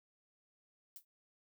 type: noise with exponential decay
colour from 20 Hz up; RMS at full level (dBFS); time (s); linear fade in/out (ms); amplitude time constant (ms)
violet; -45; 0.96-1.05; 1; 18
effects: none